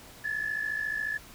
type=tone pair together; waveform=sine; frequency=1710.8 / 1765 Hz; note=A6 / A6; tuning=-49 / +5 cents; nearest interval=minor second; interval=54 cents; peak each=-30 / -33 dBFS; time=0.24-1.18 s; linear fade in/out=10 ms; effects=tanh soft clip ceiling -22 dBFS + pink hiss -50 dBFS RMS until 1.34 s